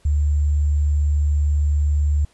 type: tone with sample-and-hold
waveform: sine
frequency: 73.5 Hz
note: D2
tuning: 2 cents sharp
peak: -15 dBFS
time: 0.05-2.25 s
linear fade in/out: 5 ms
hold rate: 7350 Hz
effects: pink hiss -57 dBFS RMS until 2.33 s + resampled to 24000 Hz